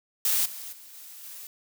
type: noise with level steps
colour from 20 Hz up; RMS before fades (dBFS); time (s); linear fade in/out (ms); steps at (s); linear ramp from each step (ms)
blue; -24 / -39 / -48 / -45 / -42; 0.25-1.47; 2; 0.45 / 0.72 / 0.93 / 1.23; 10
effects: none